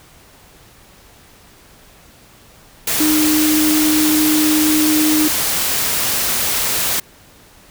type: tone in noise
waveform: sine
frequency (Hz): 307.3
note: D#4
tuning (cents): -21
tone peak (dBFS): -13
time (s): 3-5.28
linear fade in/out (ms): 5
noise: white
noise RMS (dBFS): -18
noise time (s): 2.87-7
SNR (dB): +2
effects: pink hiss -46 dBFS RMS until 7.7 s